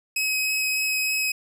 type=tone with vibrato; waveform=sawtooth; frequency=2547 Hz; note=D#7; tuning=40 cents sharp; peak=-19 dBFS; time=0.16-1.32 s; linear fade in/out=5 ms; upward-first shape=triangle; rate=3.3 Hz; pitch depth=9 cents each way; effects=none